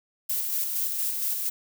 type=noise with tremolo; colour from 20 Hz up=violet; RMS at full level=-27 dBFS; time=0.29-1.5 s; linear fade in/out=10 ms; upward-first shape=square; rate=4.3 Hz; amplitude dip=30%; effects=none